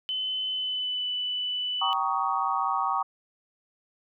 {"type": "tone with pitch glide", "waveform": "sine", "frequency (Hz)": [3035, 2983], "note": ["F#7", "F#7"], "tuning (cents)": [43, 13], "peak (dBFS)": -27, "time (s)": [0.09, 1.93], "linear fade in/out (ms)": 0, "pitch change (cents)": -30, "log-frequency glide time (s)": [0.49, 1.08]}
{"type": "chord", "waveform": "sine", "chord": "Eb dominant seventh", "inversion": "first", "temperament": "just", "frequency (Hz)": [777.8, 933.4, 1120.1, 1244.5], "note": ["G5", "Bb5", "Db6", "Eb6"], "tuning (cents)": [-14, 2, 18, 0], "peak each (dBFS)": [-30, -30, -28, -31], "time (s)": [1.81, 3.03], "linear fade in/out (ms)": 10}
{"effects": []}